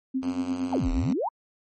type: tone with tremolo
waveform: sine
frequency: 262.1 Hz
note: C4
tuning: 3 cents sharp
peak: -22 dBFS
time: 0.14-1.14 s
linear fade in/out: 10 ms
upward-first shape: triangle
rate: 8.6 Hz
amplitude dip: 80%
type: tone with pitch glide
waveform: 5% pulse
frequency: 90.8 to 83.26 Hz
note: F#2 to E2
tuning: -32 to +18 cents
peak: -26 dBFS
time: 0.22-1.13 s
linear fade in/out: 5 ms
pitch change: -150 cents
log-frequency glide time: 0.82-0.89 s
type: exponential two-way sweep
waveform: sine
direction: down then up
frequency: 1038 to 30.87 to 1038 Hz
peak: -24 dBFS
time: 0.72-1.29 s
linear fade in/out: 10 ms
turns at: 0.9 s
effects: MP3 32 kbps